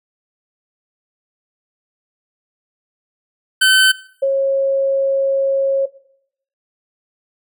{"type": "tone pair in turn", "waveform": ["25% pulse", "sine"], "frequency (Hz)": [1529, 544.5], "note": ["G6", "C#5"], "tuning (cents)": [-44, -31], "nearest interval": "octave + tritone", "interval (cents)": 1787, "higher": "first", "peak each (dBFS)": [-6, -12], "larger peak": "first", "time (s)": [[3.61, 3.92], [4.22, 5.86]], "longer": "second", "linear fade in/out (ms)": 10, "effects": ["noise-tail reverb RT60 0.7 s tail -19 dB re dry"]}